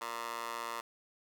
15% pulse tone with high-pass filter, 116.54 Hz, A#2, in tune, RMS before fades -40 dBFS, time 0.01-0.81 s, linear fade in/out 5 ms, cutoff 870 Hz, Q 2.5, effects none

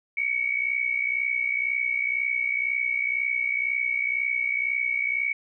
sine tone pair together, 2217 / 2279 Hz, C#7 / C#7, 0 / +47 cents, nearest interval unison, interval 47 cents, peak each -26 dBFS, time 0.17-5.33 s, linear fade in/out 5 ms, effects none

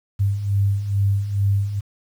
sine beating tone pair, 98 / 100.3 Hz, G2 / G2, 0 / +40 cents, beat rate 2.3 Hz, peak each -24 / -18 dBFS, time 0.19-1.81 s, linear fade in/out 20 ms, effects 8-bit

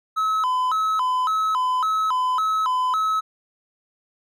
triangle tone with vibrato, 1142 Hz, D6, 49 cents flat, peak -17 dBFS, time 0.16-3.21 s, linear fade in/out 20 ms, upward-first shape square, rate 1.8 Hz, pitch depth 210 cents each way, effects none

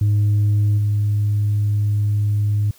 sine tone with level steps, 103.83 Hz, G#2, in tune, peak -11 / -14 dBFS, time 0.01-2.71 s, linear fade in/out 5 ms, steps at 0.77 s, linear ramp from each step 20 ms, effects tanh soft clip ceiling -12 dBFS + white hiss -51 dBFS RMS until 2.78 s

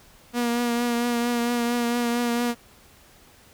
sawtooth tone with vibrato, 238.6 Hz, A#3, 41 cents sharp, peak -18 dBFS, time 0.33-2.55 s, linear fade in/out 50 ms, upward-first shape triangle, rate 4.4 Hz, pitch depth 29 cents each way, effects pink hiss -53 dBFS RMS until 3.53 s

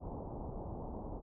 pink low-pass noise, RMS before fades -43 dBFS, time 0-1.22 s, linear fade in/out 50 ms, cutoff 950 Hz, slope 48 dB/octave, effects none

